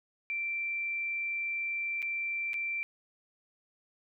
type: tone with dropouts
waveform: sine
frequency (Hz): 2349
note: D7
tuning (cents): 0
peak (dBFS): -31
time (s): 0.3-2.83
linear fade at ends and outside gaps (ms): 0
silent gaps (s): 2.02-2.026 / 2.533-2.541
effects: none